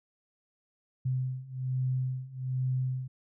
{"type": "beating tone pair", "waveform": "sine", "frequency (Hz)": [128.3, 129.5], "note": ["C3", "C3"], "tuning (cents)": [-34, -17], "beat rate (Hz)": 1.2, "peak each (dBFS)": [-33, -31], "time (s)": [1.05, 3.08], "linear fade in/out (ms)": 10, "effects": []}